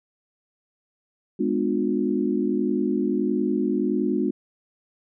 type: chord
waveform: sine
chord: G# diminished seventh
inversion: none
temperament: just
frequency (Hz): 207.7 / 249.2 / 299 / 358.8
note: G#3 / B3 / D4 / F4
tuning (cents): 0 / +16 / +31 / +47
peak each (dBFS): -26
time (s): 1.39-4.31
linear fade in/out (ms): 10
effects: none